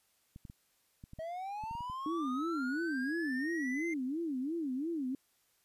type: clicks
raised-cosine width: 5 ms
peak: -36 dBFS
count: 11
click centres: 0.361 / 0.452 / 0.499 / 1.039 / 1.134 / 1.188 / 1.638 / 1.711 / 1.752 / 1.807 / 1.899 s
type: linear sweep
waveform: triangle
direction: up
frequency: 630 to 2105 Hz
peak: -36 dBFS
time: 1.19-3.94 s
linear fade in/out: 5 ms
type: tone with vibrato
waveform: sine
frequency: 293.3 Hz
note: D4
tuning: 2 cents flat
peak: -33 dBFS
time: 2.06-5.15 s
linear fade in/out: 2 ms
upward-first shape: sine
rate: 2.9 Hz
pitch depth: 260 cents each way
effects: white hiss -73 dBFS RMS until 5.64 s + resampled to 32000 Hz